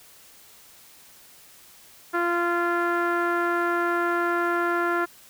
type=tone with low-pass filter; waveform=sawtooth; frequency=345.8 Hz; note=F4; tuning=17 cents flat; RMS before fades=-24 dBFS; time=2.13-5.06 s; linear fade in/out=20 ms; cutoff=1500 Hz; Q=4.6; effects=white hiss -51 dBFS RMS until 5.29 s